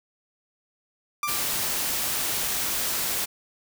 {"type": "tone with exponential decay", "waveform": "30% pulse", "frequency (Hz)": 1182, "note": "D6", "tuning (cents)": 11, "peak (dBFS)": -20, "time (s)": [1.23, 1.57], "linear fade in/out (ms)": 2, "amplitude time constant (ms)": 73}
{"type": "noise", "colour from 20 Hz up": "white", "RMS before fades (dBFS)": -27, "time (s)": [1.27, 3.26], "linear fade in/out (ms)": 20}
{"effects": []}